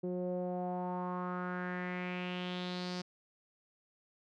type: tone with low-pass filter sweep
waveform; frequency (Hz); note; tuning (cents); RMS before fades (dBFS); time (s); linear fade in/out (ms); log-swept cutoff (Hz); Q
sawtooth; 180; F#3; -47; -38; 0.03-3.02; 10; 430 to 5100; 4.1
effects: none